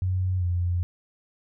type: tone with pitch glide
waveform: sine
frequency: 92.5 to 88.17 Hz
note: F#2 to F2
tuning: 0 to +17 cents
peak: -22 dBFS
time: 0.02-0.83 s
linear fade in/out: 0 ms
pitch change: -83 cents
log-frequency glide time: 0.38-0.44 s
effects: none